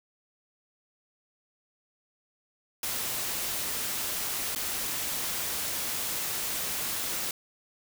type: noise with dropouts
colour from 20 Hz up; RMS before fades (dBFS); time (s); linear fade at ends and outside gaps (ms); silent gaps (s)
white; -32; 2.83-7.31; 2; 4.55-4.559
effects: none